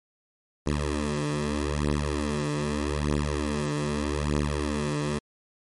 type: beating tone pair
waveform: 10% pulse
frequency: 73.42 / 74.23 Hz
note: D2 / D2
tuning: 0 / +19 cents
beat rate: 0.81 Hz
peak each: -20 dBFS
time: 0.66-5.19 s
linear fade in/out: 10 ms
effects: MP3 48 kbps